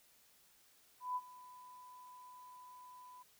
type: tone with ADSR envelope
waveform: sine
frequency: 998 Hz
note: B5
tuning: 18 cents sharp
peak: -34 dBFS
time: 1-3.23 s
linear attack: 160 ms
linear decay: 43 ms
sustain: -19 dB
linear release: 10 ms
effects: white hiss -68 dBFS RMS until 3.39 s